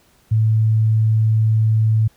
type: tone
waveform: sine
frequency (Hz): 110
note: A2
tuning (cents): 0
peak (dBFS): -12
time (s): 0.31-2.08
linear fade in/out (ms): 10
effects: pink hiss -56 dBFS RMS until 2.16 s